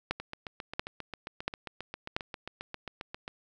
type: two click trains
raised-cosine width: 0.3 ms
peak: -22 / -13 dBFS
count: 24 / 4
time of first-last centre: 0.2-3.279 / 0.11-2.165 s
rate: 7.47 / 1.46 Hz
effects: none